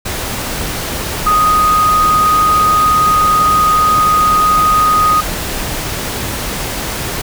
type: tone in noise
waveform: sine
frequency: 1244.5 Hz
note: D#6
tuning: in tune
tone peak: -8 dBFS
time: 1.26-5.21 s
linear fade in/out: 10 ms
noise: pink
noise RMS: -20 dBFS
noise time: 0.05-7.22 s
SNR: +9 dB
effects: none